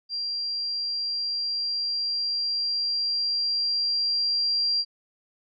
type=tone with level ramp; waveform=sine; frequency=4749 Hz; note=D8; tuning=18 cents sharp; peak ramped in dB=-27 to -21 dBFS; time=0.09-4.85 s; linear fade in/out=50 ms; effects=none